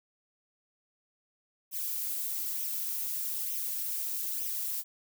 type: noise with flanger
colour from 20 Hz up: violet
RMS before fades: -34 dBFS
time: 1.71-4.84 s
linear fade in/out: 50 ms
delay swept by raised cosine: 0.33 to 4.23 ms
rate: 1.1 Hz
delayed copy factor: +0.55
effects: none